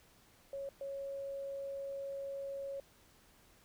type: tone bursts at uneven times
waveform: sine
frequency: 552 Hz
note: C#5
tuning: 7 cents flat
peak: -39 dBFS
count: 2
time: 0.53-0.69 / 0.81-2.8 s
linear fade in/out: 2 ms
effects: pink hiss -65 dBFS RMS until 3.64 s